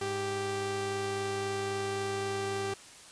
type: tone pair together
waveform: sawtooth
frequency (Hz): 103.92 / 392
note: G#2 / G4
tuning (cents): +2 / 0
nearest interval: octave + major seventh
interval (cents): 2298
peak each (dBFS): -36 / -28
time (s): 0.01-2.74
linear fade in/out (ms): 5
effects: white hiss -51 dBFS RMS until 3.11 s + resampled to 22050 Hz